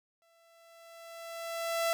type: tone with exponential growth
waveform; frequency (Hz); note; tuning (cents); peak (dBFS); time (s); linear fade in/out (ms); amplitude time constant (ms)
sawtooth; 668; E5; +23; -23; 0.22-1.93; 0; 370
effects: none